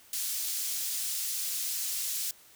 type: high-pass noise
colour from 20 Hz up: pink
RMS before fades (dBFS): -33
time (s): 0.13-2.31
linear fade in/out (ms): 2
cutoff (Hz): 5700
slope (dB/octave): 12
effects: white hiss -57 dBFS RMS until 2.55 s